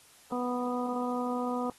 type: harmonic tone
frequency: 246.9 Hz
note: B3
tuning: in tune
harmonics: 1 / 2 / 3 / 4 / 5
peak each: -32 / -35 / -37 / -38 / -39 dBFS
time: 0.32-1.7 s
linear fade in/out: 2 ms
effects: white hiss -58 dBFS RMS until 1.78 s + AAC 32 kbps